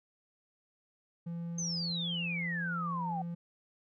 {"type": "tone with pitch glide", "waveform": "triangle", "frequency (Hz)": [169.5, 170.97], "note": ["E3", "F3"], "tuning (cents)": [49, -37], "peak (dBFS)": -34, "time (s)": [1.26, 3.35], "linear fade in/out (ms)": 10, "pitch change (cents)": 14, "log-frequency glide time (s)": [1.67, 2.05]}
{"type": "exponential sweep", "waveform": "sine", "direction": "down", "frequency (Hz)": [6390, 747], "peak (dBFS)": -34, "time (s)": [1.58, 3.22], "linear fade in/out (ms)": 5}
{"effects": []}